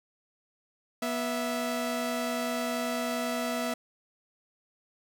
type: tone pair together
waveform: sawtooth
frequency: 243.2 / 659.3 Hz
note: B3 / E5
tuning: -26 / 0 cents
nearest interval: octave + perfect fourth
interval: 1726 cents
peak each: -28 dBFS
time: 1.02-3.74 s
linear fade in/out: 5 ms
effects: none